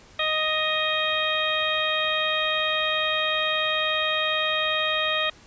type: harmonic tone with a mistuned harmonic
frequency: 622.3 Hz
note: D#5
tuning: in tune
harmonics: 1 / 2 / 3 / 4 / 5 / 6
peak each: -29 / -29 / -29 / -29 / -29 / -29 dBFS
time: 0.19-5.3 s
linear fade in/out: 5 ms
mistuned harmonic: 5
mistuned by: +53 cents
effects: pink hiss -51 dBFS RMS until 5.46 s + resampled to 16000 Hz